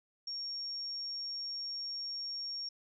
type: tone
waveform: sine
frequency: 5540 Hz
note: F8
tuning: 15 cents flat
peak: -37 dBFS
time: 0.27-2.69 s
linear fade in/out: 5 ms
effects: none